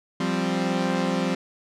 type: chord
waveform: sawtooth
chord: F suspended second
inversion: none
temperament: equal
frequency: 174.61 / 196 / 261.6 Hz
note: F3 / G3 / C4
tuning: 0 / 0 / 0 cents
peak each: -23 dBFS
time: 0.2-1.35 s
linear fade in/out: 5 ms
effects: low-pass 6000 Hz 12 dB/octave